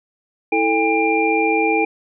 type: tone cluster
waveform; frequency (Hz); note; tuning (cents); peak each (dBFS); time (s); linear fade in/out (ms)
sine; 326.2 / 441.3 / 807 / 2383; E4 / A4 / G#5 / D7; -18 / +5 / -50 / +25; -20; 0.52-1.85; 5
effects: none